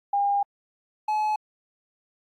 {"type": "tone pair in turn", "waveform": ["sine", "triangle"], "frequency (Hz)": [806, 853.9], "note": ["G5", "G#5"], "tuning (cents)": [48, 48], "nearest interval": "minor second", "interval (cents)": 100, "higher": "second", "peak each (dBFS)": -20, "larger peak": "neither", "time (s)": [[0.13, 0.43], [1.08, 1.36]], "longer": "first", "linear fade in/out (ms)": 5, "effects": ["AAC 64 kbps"]}